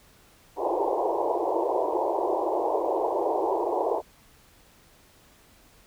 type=band-pass noise; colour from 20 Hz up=pink; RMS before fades=-26 dBFS; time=0.56-4.02 s; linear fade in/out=50 ms; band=330 to 1000 Hz; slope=96 dB/octave; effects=pink hiss -57 dBFS RMS until 5.86 s